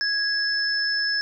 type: tone pair together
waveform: sine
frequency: 1658 / 5253 Hz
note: G#6 / E8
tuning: -3 / -7 cents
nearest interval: octave + minor sixth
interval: 1996 cents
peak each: -24 dBFS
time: 0.01-1.21 s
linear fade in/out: 0 ms
effects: none